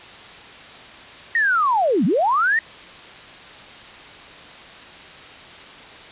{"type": "linear two-way sweep", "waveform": "sine", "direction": "down then up", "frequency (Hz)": [1894, 158.3, 1894], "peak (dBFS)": -15, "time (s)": [1.35, 2.59], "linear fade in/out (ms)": 2, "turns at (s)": 2.05, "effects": ["white hiss -40 dBFS RMS until 6.11 s", "resampled to 8000 Hz"]}